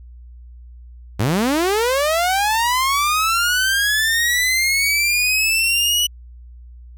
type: linear sweep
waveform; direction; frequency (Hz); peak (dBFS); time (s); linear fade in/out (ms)
sawtooth; up; 90.2 to 2960; -12; 1.19-6.07; 10
effects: added 60 Hz sine -37 dBFS peak until 6.97 s